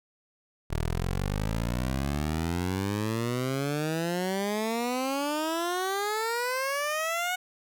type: exponential sweep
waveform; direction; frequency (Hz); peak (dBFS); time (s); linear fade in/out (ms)
15% pulse; up; 37.93 to 740; -21; 0.7-7.36; 10
effects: none